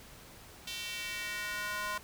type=tone with high-pass filter sweep; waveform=square; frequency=207.7 Hz; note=G#3; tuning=in tune; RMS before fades=-38 dBFS; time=0.67-1.98 s; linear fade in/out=5 ms; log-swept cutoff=3200 to 1100 Hz; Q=2.1; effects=pink hiss -53 dBFS RMS until 2.03 s